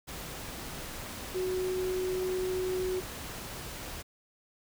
sine tone in noise, 370 Hz, F#4, in tune, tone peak -29 dBFS, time 1.34-3.01 s, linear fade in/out 20 ms, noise pink, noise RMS -41 dBFS, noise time 0.07-4.03 s, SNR +9 dB, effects none

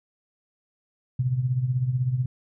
sine tone with tremolo, 126.8 Hz, B2, 46 cents sharp, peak -18 dBFS, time 1.19-2.26 s, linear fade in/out 5 ms, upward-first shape triangle, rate 16 Hz, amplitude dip 75%, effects none

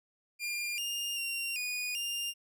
sawtooth tone with pitch steps, 2403 / 2817 / 2762 / 2465 / 2802 Hz, D7 / F7 / F7 / D#7 / F7, +39 / +14 / -20 / -17 / +5 cents, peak -30 dBFS, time 0.39-2.34 s, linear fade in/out 50 ms, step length 390 ms, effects none

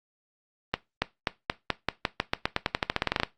accelerating click train, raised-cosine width 0.3 ms, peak -7 dBFS, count 22, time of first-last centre 0.74-3.234 s, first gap 280 ms, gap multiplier 0.9, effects noise-tail reverb RT60 0.2 s tail -18 dB re dry + Opus 32 kbps

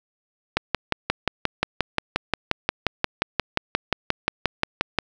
click train, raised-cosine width 0.3 ms, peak -3 dBFS, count 26, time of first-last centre 0.57-4.987 s, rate 5.66 Hz, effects none

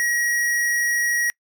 square tone, 1903 Hz, A#6, 35 cents sharp, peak -20 dBFS, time 0-1.3 s, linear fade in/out 0 ms, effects noise-tail reverb RT60 0.1 s tail -26 dB re dry

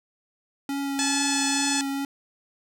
square tone with vibrato, 277.2 Hz, C#4, in tune, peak -27 dBFS, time 0.69-2.05 s, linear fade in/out 2 ms, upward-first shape triangle, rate 2.3 Hz, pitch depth 16 cents each way
harmonic tone, 862 Hz, A5, 36 cents flat, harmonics 1 / 2 / 3 / 4 / 5 / 6 / 7 / 8 / 9 / 10, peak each -33 / -33 / -33 / -33 / -33 / -33 / -33 / -33 / -33 / -33 dBFS, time 0.99-1.81 s, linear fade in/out 0 ms
effects none

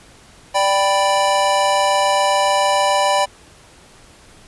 square chord, G major, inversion second, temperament equal, 587.3 / 784 / 987.8 Hz, D5 / G5 / B5, 0 / 0 / 0 cents, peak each -19 dBFS, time 0.54-3.26 s, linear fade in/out 20 ms, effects pink hiss -46 dBFS RMS until 4.47 s + resampled to 24000 Hz

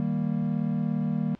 triangle chord, Eb major, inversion none, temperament equal, 155.56 / 196 / 233.1 Hz, Eb3 / G3 / Bb3, 0 / 0 / 0 cents, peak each -27 dBFS, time 0-1.35 s, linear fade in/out 0 ms, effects pink hiss -58 dBFS RMS until 1.39 s + low-pass 3000 Hz 12 dB/octave

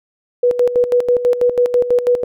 sine tone with tremolo, 489.4 Hz, B4, 16 cents flat, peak -9 dBFS, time 0.43-2.24 s, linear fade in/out 5 ms, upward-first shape square, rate 6.1 Hz, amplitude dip 70%, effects none

